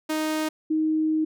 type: tone pair in turn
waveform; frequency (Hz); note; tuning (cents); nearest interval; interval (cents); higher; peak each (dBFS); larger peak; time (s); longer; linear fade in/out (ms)
sawtooth / sine; 311.1 / 313.1; D#4 / D#4; 0 / +11; unison; 11; second; -20; neither; 0.09-0.49 / 0.7-1.25; second; 10
effects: none